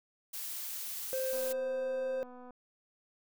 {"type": "noise", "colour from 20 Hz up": "blue", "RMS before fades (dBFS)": -40, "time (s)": [0.33, 1.53], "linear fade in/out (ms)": 10}
{"type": "tone", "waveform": "triangle", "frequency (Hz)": 523.3, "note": "C5", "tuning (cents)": 0, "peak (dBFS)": -30, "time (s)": [1.13, 2.23], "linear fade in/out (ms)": 0}
{"type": "click train", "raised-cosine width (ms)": 1, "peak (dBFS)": -39, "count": 294, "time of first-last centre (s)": [1.33, 2.507], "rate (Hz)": 249}
{"effects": []}